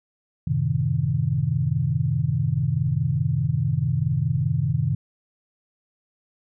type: chord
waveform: sine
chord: F# diminished seventh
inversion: none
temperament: equal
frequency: 92.5 / 110 / 130.81 / 155.56 Hz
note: F#2 / A2 / C3 / Eb3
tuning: 0 / 0 / 0 / 0 cents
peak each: -29 / -28 / -23 / -24 dBFS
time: 0.47-4.95 s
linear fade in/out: 5 ms
effects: none

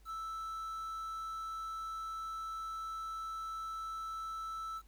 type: tone with quantisation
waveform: triangle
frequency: 1318.5 Hz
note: E6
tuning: in tune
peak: -37 dBFS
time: 0.05-4.82 s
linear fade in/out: 50 ms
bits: 10
effects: added 50 Hz sine -58 dBFS peak until 4.87 s + pink hiss -70 dBFS RMS until 4.87 s

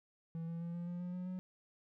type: tone with pitch steps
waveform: triangle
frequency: 164.81 / 167.4 / 170.03 / 172.7 / 175.42 / 178.18 / 180.98 / 183.82 Hz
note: E3 / E3 / F3 / F3 / F3 / F3 / F#3 / F#3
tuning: 0 / +27 / -46 / -19 / +8 / +35 / -38 / -11 cents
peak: -37 dBFS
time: 0.35-1.39 s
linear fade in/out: 0 ms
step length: 130 ms
effects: none

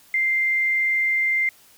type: tone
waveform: sine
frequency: 2093 Hz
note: C7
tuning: in tune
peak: -18 dBFS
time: 0.14-1.49 s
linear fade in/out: 2 ms
effects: white hiss -53 dBFS RMS until 1.77 s

